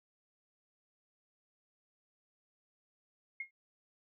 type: tone with exponential decay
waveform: sine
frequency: 2146 Hz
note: C7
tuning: 43 cents sharp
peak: -34 dBFS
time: 3.4-3.51 s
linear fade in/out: 5 ms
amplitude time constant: 22 ms
effects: none